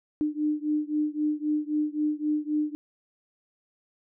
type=beating tone pair; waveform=sine; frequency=300 / 303.8 Hz; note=D4 / D#4; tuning=+37 / -41 cents; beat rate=3.8 Hz; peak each=-27 / -28 dBFS; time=0.21-2.75 s; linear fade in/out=0 ms; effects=none